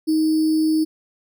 sine tone with sample-and-hold, 313.9 Hz, D#4, 15 cents sharp, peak -15 dBFS, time 0.07-0.85 s, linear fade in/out 20 ms, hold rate 4900 Hz, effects none

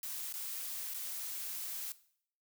blue noise with dropouts, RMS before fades -41 dBFS, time 0.03-1.92 s, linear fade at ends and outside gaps 1 ms, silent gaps 0.326-0.339 / 0.938-0.944 s, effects noise-tail reverb RT60 0.6 s tail -17 dB re dry

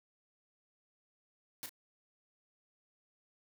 white noise with echo, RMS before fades -42 dBFS, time 1.63-1.66 s, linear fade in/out 0 ms, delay 33 ms, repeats 1, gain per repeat -8 dB, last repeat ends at 1.693 s, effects none

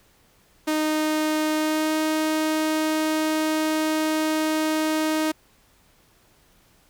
sawtooth tone with pitch glide, 309.2 to 312.3 Hz, D#4 to D#4, -11 to +7 cents, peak -17 dBFS, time 0.67-5.32 s, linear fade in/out 10 ms, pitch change +18 cents, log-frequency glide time 1.55-1.94 s, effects pink hiss -59 dBFS RMS until 6.89 s

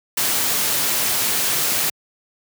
white noise, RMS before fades -20 dBFS, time 0.17-1.9 s, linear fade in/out 5 ms, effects high-pass 100 Hz 12 dB/octave

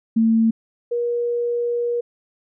sine tone pair in turn, 225.2 / 477.2 Hz, A3 / A#4, +40 / +41 cents, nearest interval octave + minor second, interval 1301 cents, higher second, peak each -13 / -19 dBFS, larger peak first, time 0.16-0.51 / 0.91-2.01 s, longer second, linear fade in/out 10 ms, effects none

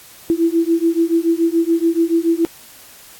sine beating tone pair, 329.6 / 336.6 Hz, E4 / E4, 0 / +36 cents, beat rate 7 Hz, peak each -16 dBFS, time 0.3-2.45 s, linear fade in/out 0 ms, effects white hiss -42 dBFS RMS until 3.19 s + AAC 64 kbps

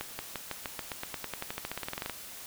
accelerating click train, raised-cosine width 0.3 ms, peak -18 dBFS, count 24, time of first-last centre 0.01-2.097 s, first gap 180 ms, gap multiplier 0.93, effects white hiss -45 dBFS RMS until 2.46 s

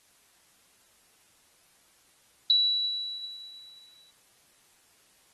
sine tone with exponential decay, 3930 Hz, B7, 9 cents flat, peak -18 dBFS, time 2.5-4.11 s, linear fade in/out 2 ms, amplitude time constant 350 ms, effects white hiss -63 dBFS RMS until 5.33 s + AAC 32 kbps

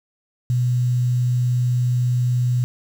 sine tone with quantisation, 123.47 Hz, B2, in tune, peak -16 dBFS, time 0.5-2.64 s, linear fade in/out 0 ms, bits 7, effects none

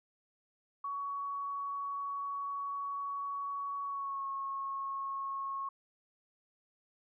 sine tone with pitch glide, 1122 to 1093.2 Hz, C#6 to C#6, +21 to -24 cents, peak -35 dBFS, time 0.84-5.69 s, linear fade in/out 5 ms, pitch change -45 cents, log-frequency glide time 3.85-4.26 s, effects none

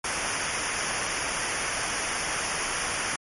pink noise with comb filter, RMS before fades -29 dBFS, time 0.04-3.16 s, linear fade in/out 5 ms, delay 0.25 ms, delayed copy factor -0.8, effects MP3 48 kbps

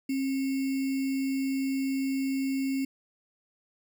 sine tone with sample-and-hold, 268.7 Hz, C4, 46 cents sharp, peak -26 dBFS, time 0.09-2.85 s, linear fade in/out 5 ms, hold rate 2450 Hz, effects none

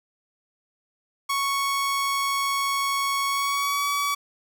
sawtooth tone with pitch glide, 1108.7 to 1139.2 Hz, C#6 to C#6, 0 to +47 cents, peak -19 dBFS, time 1.29-4.15 s, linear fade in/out 10 ms, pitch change +47 cents, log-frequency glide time 3.28-3.88 s, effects none

